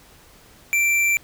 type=tone with tanh clipping; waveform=sine; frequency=2349 Hz; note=D7; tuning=in tune; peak=-18 dBFS; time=0.73-1.17 s; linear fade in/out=0 ms; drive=15 dB; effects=pink hiss -50 dBFS RMS until 1.23 s